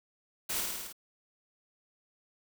white noise with echo, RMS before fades -34 dBFS, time 0.49-0.61 s, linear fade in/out 10 ms, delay 53 ms, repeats 6, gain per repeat -2 dB, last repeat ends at 0.928 s, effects none

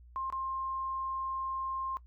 sine tone with dropouts, 1060 Hz, C6, 22 cents sharp, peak -33 dBFS, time 0.16-1.97 s, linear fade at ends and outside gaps 0 ms, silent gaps 0.301-0.325 s, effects noise-tail reverb RT60 0.1 s tail -18 dB re dry + added 60 Hz sine -52 dBFS peak until 2.06 s

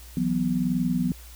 sine chord, E suspended second, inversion none, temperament equal, 164.81 / 185 / 246.9 Hz, E3 / F#3 / B3, 0 / 0 / 0 cents, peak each -28 / -26 / -25 dBFS, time 0.17-1.12 s, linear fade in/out 2 ms, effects added 60 Hz sine -43 dBFS peak until 1.35 s + white hiss -49 dBFS RMS until 1.35 s

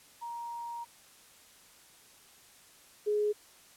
sine tone pair in turn, 940 / 418.7 Hz, A#5 / G#4, +14 / +14 cents, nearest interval octave + major second, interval 1400 cents, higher first, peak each -37 / -26 dBFS, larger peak second, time 0.21-0.85 / 3.06-3.33 s, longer first, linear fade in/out 20 ms, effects white hiss -58 dBFS RMS until 3.76 s + low-pass 12000 Hz 12 dB/octave

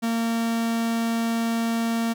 45% pulse tone, 229.5 Hz, A#3, 27 cents flat, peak -22 dBFS, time 0.02-2.14 s, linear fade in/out 20 ms, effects none

